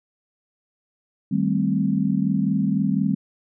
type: chord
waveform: sine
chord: A half-diminished seventh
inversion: second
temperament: equal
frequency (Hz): 155.56 / 196 / 220 / 261.6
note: Eb3 / G3 / A3 / C4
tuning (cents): 0 / 0 / 0 / 0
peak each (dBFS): -26 / -21 / -26 / -25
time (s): 1.31-3.15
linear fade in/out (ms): 10
effects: none